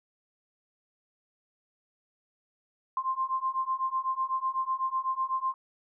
sine beating tone pair, 1046.5 / 1054.5 Hz, C6 / C6, 0 / +13 cents, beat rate 8 Hz, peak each -31 / -30 dBFS, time 2.97-5.54 s, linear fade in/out 2 ms, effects none

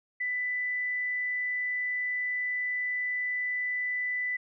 sine tone, 1990 Hz, B6, 13 cents sharp, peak -28 dBFS, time 0.2-4.37 s, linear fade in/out 10 ms, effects none

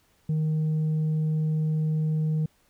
sine tone with tanh clipping, 155.8 Hz, D#3, 3 cents sharp, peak -23 dBFS, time 0.29-2.46 s, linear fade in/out 5 ms, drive 2 dB, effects pink hiss -65 dBFS RMS until 2.69 s

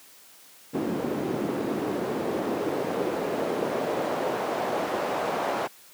pink noise with band-pass filter sweep, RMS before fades -28 dBFS, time 0.73-5.68 s, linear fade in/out 20 ms, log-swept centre 280 to 730 Hz, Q 1.3, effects white hiss -52 dBFS RMS until 5.93 s + high-pass 150 Hz 12 dB/octave

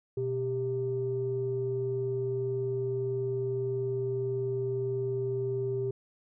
sine tone pair together, 124.01 / 393.7 Hz, B2 / G4, +8 / +8 cents, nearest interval octave + minor sixth, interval 2000 cents, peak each -33 / -29 dBFS, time 0.17-5.91 s, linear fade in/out 5 ms, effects tanh soft clip ceiling -21 dBFS

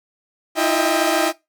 sawtooth tone cluster, 316.5 / 344.1 / 619 / 651 / 794 Hz, D#4 / F4 / D#5 / E5 / G5, +30 / -26 / -9 / -22 / +22 cents, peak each -19 dBFS, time 0.55-1.33 s, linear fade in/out 50 ms, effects noise-tail reverb RT60 0.2 s tail -19 dB re dry

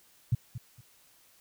sine tone with echo, 120 Hz, B2, 49 cents flat, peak -21 dBFS, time 0.32-0.35 s, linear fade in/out 5 ms, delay 230 ms, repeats 2, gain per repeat -13 dB, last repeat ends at 0.81 s, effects white hiss -62 dBFS RMS until 1.4 s

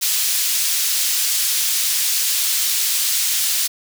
pink high-pass noise, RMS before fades -19 dBFS, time 0.01-3.68 s, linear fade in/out 20 ms, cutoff 4100 Hz, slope 12 dB/octave, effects none

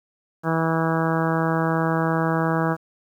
harmonic tone, 162.8 Hz, E3, 21 cents flat, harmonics 1 / 2 / 3 / 4 / 5 / 6 / 7 / 8 / 9 / 10, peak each -23 / -26 / -28 / -29 / -30 / -31 / -31 / -32 / -33 / -33 dBFS, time 0.43-2.77 s, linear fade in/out 50 ms, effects 9-bit

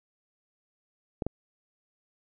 clicks, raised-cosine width 2 ms, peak -16 dBFS, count 2, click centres 1.222 / 1.266 s, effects none

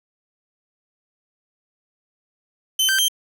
sawtooth tone with pitch steps, 3067 / 1558 / 3150 Hz, G7 / G6 / G7, -38 / -11 / +8 cents, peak -13 dBFS, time 2.79-3.084 s, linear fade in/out 5 ms, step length 98 ms, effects none

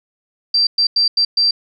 sine tone bursts at uneven times, 4699 Hz, D8, in tune, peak -11 dBFS, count 5, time 0.54-0.67 / 0.78-0.87 / 0.96-1.08 / 1.17-1.25 / 1.37-1.51 s, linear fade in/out 5 ms, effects none

